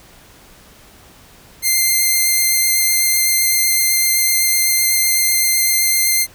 5% pulse tone with vibrato, 2093 Hz, C7, in tune, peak -3 dBFS, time 1.62-6.27 s, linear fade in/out 50 ms, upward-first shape sine, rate 7.9 Hz, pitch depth 10 cents each way, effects pink hiss -45 dBFS RMS until 6.34 s

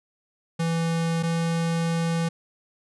square tone pair in turn, 165.7 / 166.4 Hz, E3 / E3, +9 / +17 cents, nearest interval unison, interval 8 cents, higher second, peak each -23 / -23 dBFS, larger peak neither, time 0.59-1.23 / 1.23-2.29 s, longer second, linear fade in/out 10 ms, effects resampled to 24000 Hz

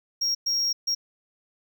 triangle tone bursts at uneven times, 5588 Hz, F8, in tune, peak -21 dBFS, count 3, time 0.21-0.35 / 0.46-0.73 / 0.87-0.95 s, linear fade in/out 10 ms, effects none

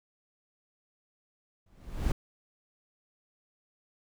brown noise with exponential growth, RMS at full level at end -24 dBFS, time 1.66-2.12 s, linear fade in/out 5 ms, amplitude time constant 100 ms, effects none

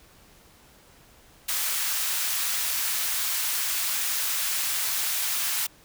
white high-pass noise, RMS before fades -27 dBFS, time 1.48-5.67 s, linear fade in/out 10 ms, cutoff 1100 Hz, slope 12 dB/octave, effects pink hiss -55 dBFS RMS until 5.84 s

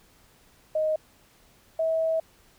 sine tone pair in turn, 623 / 646.7 Hz, D#5 / E5, +2 / -33 cents, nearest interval minor second, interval 65 cents, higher second, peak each -22 dBFS, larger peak neither, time 0.75-0.96 / 1.79-2.2 s, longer second, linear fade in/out 5 ms, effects pink hiss -59 dBFS RMS until 2.58 s

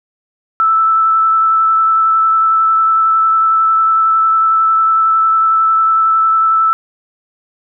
sine tone with vibrato, 1318.5 Hz, E6, in tune, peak -8 dBFS, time 0.6-6.73 s, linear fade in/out 0 ms, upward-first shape triangle, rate 11 Hz, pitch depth 13 cents each way, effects none

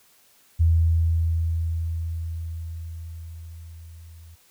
sine tone with level ramp, 82.41 Hz, E2, in tune, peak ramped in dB -14 to -43 dBFS, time 0.59-4.36 s, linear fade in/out 20 ms, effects white hiss -58 dBFS RMS until 4.5 s

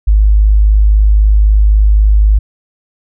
sine tone, 51.91 Hz, G#1, in tune, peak -4 dBFS, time 0.07-2.39 s, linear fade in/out 10 ms, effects none

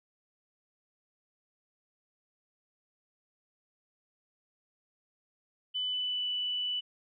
sine tone with pitch glide, 3000 to 2974 Hz, F#7 to F#7, +23 to +8 cents, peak -30 dBFS, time 5.74-6.81 s, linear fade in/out 20 ms, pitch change -15 cents, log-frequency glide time 5.89-6.28 s, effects none

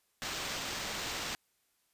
white noise with sample-and-hold, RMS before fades -38 dBFS, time 0.22-1.35 s, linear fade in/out 0 ms, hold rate 11025 Hz, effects white hiss -75 dBFS RMS until 1.93 s + resampled to 32000 Hz

